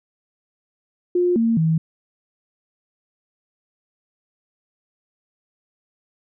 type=tone with pitch steps; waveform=sine; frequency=355.4 / 228.6 / 160.9 Hz; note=F4 / A#3 / E3; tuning=+30 / -34 / -42 cents; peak=-15 dBFS; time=1.15-1.78 s; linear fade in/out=5 ms; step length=210 ms; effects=none